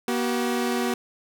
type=tone pair together; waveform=sawtooth; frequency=240 / 379.8 Hz; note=B3 / F#4; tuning=-49 / +45 cents; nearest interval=minor sixth; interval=794 cents; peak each=-21 / -23 dBFS; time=0.08-0.94 s; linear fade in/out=2 ms; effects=none